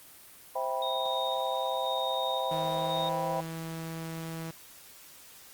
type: chord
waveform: sine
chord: C major seventh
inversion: none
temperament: just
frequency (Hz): 523.3 / 654.1 / 784.9 / 981.1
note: C5 / E5 / G5 / B5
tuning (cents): 0 / -14 / +2 / -12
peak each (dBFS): -34 / -35 / -34 / -34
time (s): 0.55-3.41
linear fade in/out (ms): 10
type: tone with tremolo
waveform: sine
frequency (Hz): 3711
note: A#7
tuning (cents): -9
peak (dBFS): -34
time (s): 0.82-3.09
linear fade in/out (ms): 2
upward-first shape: square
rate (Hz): 0.96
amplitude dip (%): 40
type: tone with pitch glide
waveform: sawtooth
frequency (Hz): 160 to 163.17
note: D#3 to E3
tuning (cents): +49 to -17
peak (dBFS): -32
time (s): 2.51-4.51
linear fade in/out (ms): 5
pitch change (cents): +34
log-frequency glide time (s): 2.72-3.08
effects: white hiss -52 dBFS RMS until 5.53 s + Opus 32 kbps